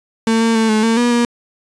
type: tone with pitch steps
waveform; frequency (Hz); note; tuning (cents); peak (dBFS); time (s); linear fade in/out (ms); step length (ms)
35% pulse; 225.2 / 227.8 / 223.1 / 216.1 / 227 / 240.9 / 238.1; A3 / A#3 / A3 / A3 / A#3 / B3 / A#3; +40 / -40 / +24 / -31 / -46 / -43 / +37; -10; 0.27-1.25; 2; 140
effects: resampled to 22050 Hz